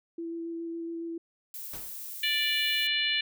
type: tone with vibrato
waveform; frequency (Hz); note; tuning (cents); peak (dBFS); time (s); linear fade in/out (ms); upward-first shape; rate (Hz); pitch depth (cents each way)
sine; 333.7; E4; +21; -33; 0.18-1.18; 5; square; 7.2; 8
type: noise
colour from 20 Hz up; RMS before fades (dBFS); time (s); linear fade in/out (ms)
violet; -40; 1.54-2.87; 2
type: noise with exponential decay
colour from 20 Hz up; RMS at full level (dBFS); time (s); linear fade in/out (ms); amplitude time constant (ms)
pink; -41; 1.73-2.04; 5; 67
type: harmonic tone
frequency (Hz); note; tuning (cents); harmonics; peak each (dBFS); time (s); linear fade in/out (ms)
587.3; D5; 0; 3 / 4 / 5 / 6 / 7; -33 / -31 / -29 / -33 / -35; 2.23-3.21; 5
effects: none